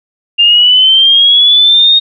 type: linear sweep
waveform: sine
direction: up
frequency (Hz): 2792 to 3727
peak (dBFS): -3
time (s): 0.38-2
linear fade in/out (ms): 20
effects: none